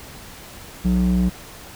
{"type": "tone with band-pass filter", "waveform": "square", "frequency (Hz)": 60.9, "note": "B1", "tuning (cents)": -24, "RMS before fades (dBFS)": -18, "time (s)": [0.84, 1.3], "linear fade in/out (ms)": 20, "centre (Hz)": 160, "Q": 3, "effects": ["pink hiss -40 dBFS RMS until 1.75 s"]}